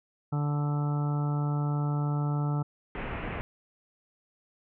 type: harmonic tone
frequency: 146.4 Hz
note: D3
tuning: 5 cents flat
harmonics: 1 / 2 / 3 / 4 / 5 / 6 / 7 / 8 / 9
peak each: -26 / -37 / -43 / -46 / -43 / -42 / -51 / -49 / -42 dBFS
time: 0.32-2.63 s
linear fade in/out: 10 ms
type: low-pass noise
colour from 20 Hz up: pink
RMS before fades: -35 dBFS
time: 2.95-3.41 s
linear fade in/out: 0 ms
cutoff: 2700 Hz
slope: 48 dB/octave
effects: none